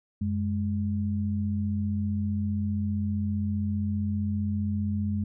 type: tone pair together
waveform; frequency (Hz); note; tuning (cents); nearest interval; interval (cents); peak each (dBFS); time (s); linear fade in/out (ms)
sine; 92.5 / 207.7; F#2 / G#3; 0 / 0; octave + major second; 1400; -28; 0.21-5.24; 5
effects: none